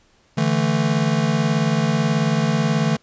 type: chord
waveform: square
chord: D suspended second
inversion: none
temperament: just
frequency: 146.83 / 165.19 / 220.2 Hz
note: D3 / E3 / A3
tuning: 0 / +4 / +2 cents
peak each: -22 dBFS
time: 0.37-2.97 s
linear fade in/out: 10 ms
effects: pink hiss -58 dBFS RMS until 3.02 s + resampled to 16000 Hz

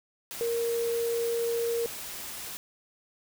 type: tone in noise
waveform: sine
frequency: 466.2 Hz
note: A#4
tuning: in tune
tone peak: -26 dBFS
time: 0.41-1.86 s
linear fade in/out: 0 ms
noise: white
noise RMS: -39 dBFS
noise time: 0.31-2.57 s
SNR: +10 dB
effects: none

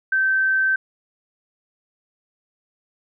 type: tone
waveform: sine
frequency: 1549 Hz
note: G6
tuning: 21 cents flat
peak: -16 dBFS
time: 0.12-0.76 s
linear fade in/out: 5 ms
effects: none

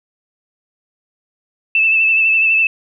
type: tone with vibrato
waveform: sine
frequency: 2637 Hz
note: E7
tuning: in tune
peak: -10 dBFS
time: 1.75-2.67 s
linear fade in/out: 2 ms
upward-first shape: sine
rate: 12 Hz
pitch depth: 29 cents each way
effects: none

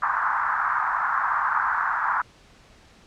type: band-pass noise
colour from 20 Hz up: pink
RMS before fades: -24 dBFS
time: 0.02-2.22 s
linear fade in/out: 5 ms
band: 910 to 1600 Hz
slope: 48 dB/octave
effects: pink hiss -53 dBFS RMS until 3.06 s + low-pass 6000 Hz 12 dB/octave

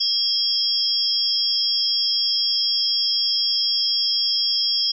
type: tone cluster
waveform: sine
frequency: 3269 / 4948 / 5360 Hz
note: G#7 / D#8 / E8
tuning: -28 / -10 / +28 cents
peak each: -25 / -23 / -21 dBFS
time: 0-4.92 s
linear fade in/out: 10 ms
effects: none

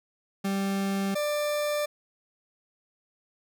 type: tone pair in turn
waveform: 40% pulse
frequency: 196 / 592.3 Hz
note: G3 / D5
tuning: 0 / +15 cents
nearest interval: octave + perfect fifth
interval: 1915 cents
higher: second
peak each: -25 / -25 dBFS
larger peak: neither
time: 0.44-1.15 / 1.15-1.86 s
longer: neither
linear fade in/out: 10 ms
effects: none

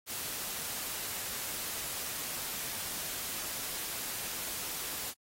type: noise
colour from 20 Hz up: white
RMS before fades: -38 dBFS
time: 0.06-5.14 s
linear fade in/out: 50 ms
effects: AAC 48 kbps

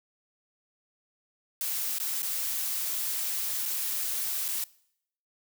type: noise with dropouts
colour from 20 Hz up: blue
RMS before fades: -31 dBFS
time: 1.61-4.64 s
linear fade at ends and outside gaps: 1 ms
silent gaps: 1.985-2 / 2.221-2.229 / 3.655-3.659 / 4.481-4.486 s
effects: noise-tail reverb RT60 0.7 s tail -22 dB re dry

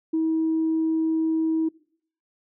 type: tone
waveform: sine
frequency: 321 Hz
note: E4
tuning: 46 cents flat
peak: -19 dBFS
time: 0.13-1.69 s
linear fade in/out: 10 ms
effects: noise-tail reverb RT60 0.6 s tail -23 dB re dry + tanh soft clip ceiling -16 dBFS

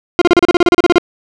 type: tone bursts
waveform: 40% pulse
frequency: 350.2 Hz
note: F4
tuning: 5 cents sharp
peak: -4 dBFS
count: 14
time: 0.19-0.982 s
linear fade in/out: 0 ms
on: 25 ms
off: 34 ms
effects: low-pass 4000 Hz 12 dB/octave

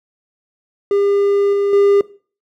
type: tone with level steps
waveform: triangle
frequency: 402 Hz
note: G4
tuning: 44 cents sharp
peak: -10 / -12 / -7 dBFS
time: 0.91-2.01 s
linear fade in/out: 2 ms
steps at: 1.53 / 1.73 s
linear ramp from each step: 2 ms
effects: noise-tail reverb RT60 0.4 s tail -19 dB re dry

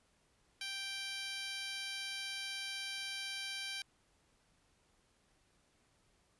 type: tone with high-pass filter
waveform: 10% pulse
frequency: 784 Hz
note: G5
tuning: in tune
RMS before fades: -42 dBFS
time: 0.61-3.82 s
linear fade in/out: 2 ms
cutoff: 2000 Hz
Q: 0.77
effects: pink hiss -73 dBFS RMS until 6.39 s + resampled to 24000 Hz

